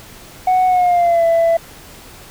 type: tone with pitch glide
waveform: sine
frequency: 740 to 666.9 Hz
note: F#5 to E5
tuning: 0 to +20 cents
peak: -8 dBFS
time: 0.47-1.57 s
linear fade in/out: 5 ms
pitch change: -180 cents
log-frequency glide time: 0.67-1.25 s
effects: tanh soft clip ceiling -9 dBFS + pink hiss -39 dBFS RMS until 2.3 s